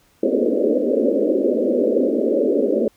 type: band-pass noise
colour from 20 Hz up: white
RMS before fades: -18 dBFS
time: 0.23-2.88 s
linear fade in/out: 2 ms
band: 220 to 580 Hz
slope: 96 dB/octave
effects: pink hiss -58 dBFS RMS until 2.96 s